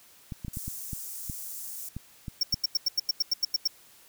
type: clicks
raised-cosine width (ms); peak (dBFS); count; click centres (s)
5; -23; 10; 0.322 / 0.448 / 0.482 / 0.571 / 0.68 / 0.932 / 1.298 / 1.966 / 2.282 / 2.542
type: high-pass noise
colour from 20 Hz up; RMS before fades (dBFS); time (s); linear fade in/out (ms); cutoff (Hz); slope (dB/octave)
white; -39; 0.53-1.89; 5; 6200; 24
type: tone bursts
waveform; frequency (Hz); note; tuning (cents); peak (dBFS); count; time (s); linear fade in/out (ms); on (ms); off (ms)
square; 5490; F8; -31; -22; 12; 2.41-3.676; 5; 23; 90
effects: white hiss -56 dBFS RMS until 4.08 s